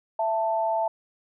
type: tone pair together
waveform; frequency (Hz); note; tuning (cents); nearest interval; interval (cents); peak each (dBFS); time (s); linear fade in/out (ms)
sine; 664 / 884.3; E5 / A5; +12 / +8; perfect fourth; 496; -25; 0.19-0.88; 5
effects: none

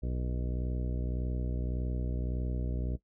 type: harmonic tone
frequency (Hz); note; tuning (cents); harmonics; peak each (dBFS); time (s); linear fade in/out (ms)
61.74; B1; 0; 1 / 2 / 3 / 4 / 5 / 6 / 7 / 8 / 10; -32 / -38 / -42 / -44 / -46 / -48 / -49 / -50 / -52; 0.02-2.97; 20
effects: noise-tail reverb RT60 0.1 s tail -17 dB re dry

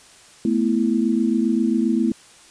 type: chord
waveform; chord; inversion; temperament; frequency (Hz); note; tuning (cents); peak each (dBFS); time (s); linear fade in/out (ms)
sine; A suspended second; none; just; 220 / 247.5 / 330; A3 / B3 / E4; 0 / +4 / +2; -20 / -21 / -22; 0.45-2.12; 2
effects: white hiss -48 dBFS RMS until 2.5 s + resampled to 22050 Hz

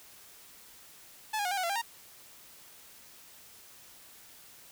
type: tone with pitch steps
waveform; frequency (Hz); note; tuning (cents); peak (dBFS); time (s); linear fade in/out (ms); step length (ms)
sawtooth; 865 / 818 / 726 / 798 / 741 / 681 / 797 / 928; A5 / G#5 / F#5 / G5 / F#5 / F5 / G5 / A#5; -30 / -26 / -33 / +31 / +2 / -44 / +28 / -8; -26; 1.33-1.818; 10; 61
effects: white hiss -54 dBFS RMS until 4.71 s

